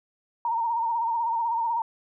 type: tone with vibrato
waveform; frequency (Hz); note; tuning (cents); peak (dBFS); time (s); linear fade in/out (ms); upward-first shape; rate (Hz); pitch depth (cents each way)
sine; 925; A#5; -14; -23; 0.45-1.82; 2; sine; 16; 54
effects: none